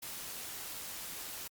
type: noise with amplitude modulation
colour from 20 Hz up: white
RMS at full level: -42 dBFS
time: 0.02-1.48 s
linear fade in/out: 10 ms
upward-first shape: sine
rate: 90 Hz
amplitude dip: 25%
effects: Opus 48 kbps